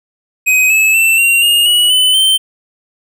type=tone with pitch steps; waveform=square; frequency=2518 / 2595 / 2674 / 2755 / 2839 / 2926 / 3015 / 3107 Hz; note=D#7 / E7 / E7 / F7 / F7 / F#7 / F#7 / G7; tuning=+20 / -28 / +24 / -24 / +28 / -20 / +32 / -16 cents; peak=-8 dBFS; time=0.46-2.38 s; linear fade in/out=20 ms; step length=240 ms; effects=none